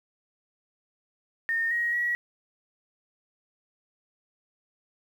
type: tone with pitch steps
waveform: sine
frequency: 1831 / 1889 / 1919 Hz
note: A#6 / A#6 / A#6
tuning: -32 / +22 / +50 cents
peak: -24 dBFS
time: 1.49-2.15 s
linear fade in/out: 0 ms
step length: 220 ms
effects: 9-bit